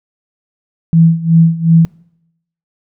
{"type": "tone with tremolo", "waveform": "sine", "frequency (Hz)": 164.81, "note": "E3", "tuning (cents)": 0, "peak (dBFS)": -3, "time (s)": [0.93, 1.85], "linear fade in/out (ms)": 0, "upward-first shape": "sine", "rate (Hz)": 2.7, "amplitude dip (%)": 85, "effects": ["noise-tail reverb RT60 0.8 s tail -25 dB re dry"]}